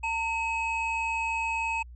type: tone pair together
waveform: triangle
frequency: 907.4 / 2559 Hz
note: A#5 / D#7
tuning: -47 / +48 cents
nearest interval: octave + tritone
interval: 1795 cents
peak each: -28 dBFS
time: 0.03-1.83 s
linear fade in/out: 10 ms
effects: added 60 Hz sine -43 dBFS peak until 1.95 s + resampled to 24000 Hz